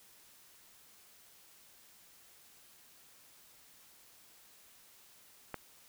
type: click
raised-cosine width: 0.5 ms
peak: -23 dBFS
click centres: 5.543 s
effects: white hiss -61 dBFS RMS until 5.88 s